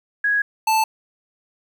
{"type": "tone pair in turn", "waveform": ["sine", "square"], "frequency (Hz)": [1661.2, 880], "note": ["G#6", "A5"], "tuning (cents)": [0, 0], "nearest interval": "major seventh", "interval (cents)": 1100, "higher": "first", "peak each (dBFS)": -16, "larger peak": "neither", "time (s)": [[0.24, 0.42], [0.67, 0.84]], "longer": "first", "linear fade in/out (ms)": 5, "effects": ["9-bit"]}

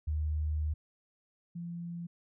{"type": "tone pair in turn", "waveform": "sine", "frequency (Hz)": [76.5, 171.34], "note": ["D#2", "F3"], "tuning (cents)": [-29, -33], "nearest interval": "octave + major second", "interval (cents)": 1396, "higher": "second", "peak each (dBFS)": [-29, -37], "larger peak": "first", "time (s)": [[0.07, 0.74], [1.55, 2.07]], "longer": "first", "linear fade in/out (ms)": 10, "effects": []}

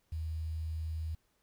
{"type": "tone with quantisation", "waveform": "sine", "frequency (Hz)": 79.8, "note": "D#2", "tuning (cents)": 44, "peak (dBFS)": -34, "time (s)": [0.12, 1.15], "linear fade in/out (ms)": 5, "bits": 10, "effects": ["pink hiss -75 dBFS RMS until 1.42 s"]}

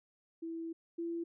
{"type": "tone pair in turn", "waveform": "sine", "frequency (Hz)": [329.6, 337.1], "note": ["E4", "E4"], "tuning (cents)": [0, 39], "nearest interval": "unison", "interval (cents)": 39, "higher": "second", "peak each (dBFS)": [-38, -35], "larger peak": "second", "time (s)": [[0.42, 0.73], [0.98, 1.24]], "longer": "first", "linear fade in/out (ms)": 10, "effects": []}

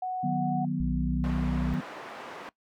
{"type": "tone", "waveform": "sine", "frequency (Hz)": 740, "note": "F#5", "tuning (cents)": 0, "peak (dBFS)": -29, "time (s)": [0.02, 0.65], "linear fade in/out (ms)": 5}
{"type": "chord", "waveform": "sine", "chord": "B major", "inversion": "first", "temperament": "just", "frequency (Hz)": [154.34, 185.21, 246.9], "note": ["D#3", "F#3", "B3"], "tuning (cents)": [-14, 2, 0], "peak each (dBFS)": -31, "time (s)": [0.23, 1.81], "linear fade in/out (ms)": 10}
{"type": "tone with pitch glide", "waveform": "sine", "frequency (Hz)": [60.6, 61.8], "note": ["B1", "B1"], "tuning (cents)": [-32, 2], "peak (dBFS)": -30, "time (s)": [0.8, 1.74], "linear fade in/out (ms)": 0, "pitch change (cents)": 34, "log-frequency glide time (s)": [0.91, 1.38]}
{"type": "band-pass noise", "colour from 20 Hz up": "white", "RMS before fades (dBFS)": -42, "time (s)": [1.24, 2.49], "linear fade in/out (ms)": 0, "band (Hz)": [260, 1300], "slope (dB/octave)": 12}
{"effects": ["noise-tail reverb RT60 0.1 s tail -20 dB re dry"]}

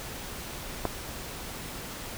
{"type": "clicks", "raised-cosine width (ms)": 1, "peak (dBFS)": [-12, -23], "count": 2, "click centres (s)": [0.853, 0.856], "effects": ["pink hiss -39 dBFS RMS until 2.17 s"]}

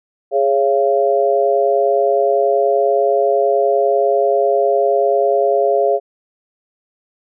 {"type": "chord", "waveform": "sine", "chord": "Db major", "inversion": "second", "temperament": "equal with one note detuned", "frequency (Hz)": [415.3, 554.4, 684.5], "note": ["Ab4", "Db5", "F5"], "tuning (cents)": [0, 0, -35], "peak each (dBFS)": -16, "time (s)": [0.31, 6], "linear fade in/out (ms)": 50, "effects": []}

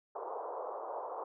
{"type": "band-pass noise", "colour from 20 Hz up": "pink", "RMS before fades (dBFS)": -41, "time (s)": [0.15, 1.24], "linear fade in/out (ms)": 5, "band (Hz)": [430, 1100], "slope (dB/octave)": 48, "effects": []}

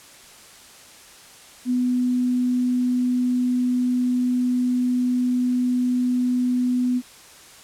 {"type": "tone", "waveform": "sine", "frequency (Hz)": 248.8, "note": "B3", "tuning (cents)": 13, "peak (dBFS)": -18, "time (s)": [1.65, 7.02], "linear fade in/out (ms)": 50, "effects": ["white hiss -46 dBFS RMS until 7.63 s", "low-pass 10000 Hz 12 dB/octave"]}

